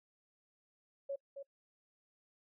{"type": "tone with echo", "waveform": "sine", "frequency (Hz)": 554.4, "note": "C#5", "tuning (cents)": 0, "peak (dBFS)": -36, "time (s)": [1.09, 1.16], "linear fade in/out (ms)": 10, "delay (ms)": 270, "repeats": 1, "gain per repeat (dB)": -7, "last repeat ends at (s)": 1.43, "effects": ["noise-tail reverb RT60 0.1 s tail -26 dB re dry"]}